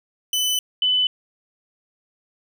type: tone pair in turn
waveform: sawtooth / sine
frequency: 3006 / 3006 Hz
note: F#7 / F#7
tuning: +27 / +27 cents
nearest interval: unison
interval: 0 cents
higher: neither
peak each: -16 dBFS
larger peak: neither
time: 0.33-0.59 / 0.82-1.07 s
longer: first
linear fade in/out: 2 ms
effects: none